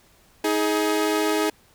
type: tone pair together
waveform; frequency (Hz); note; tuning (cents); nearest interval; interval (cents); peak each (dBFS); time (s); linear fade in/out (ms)
sawtooth; 316.3 / 419.2; D#4 / G#4; +29 / +16; perfect fourth; 487; -19; 0.44-1.5; 5
effects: pink hiss -57 dBFS RMS until 1.74 s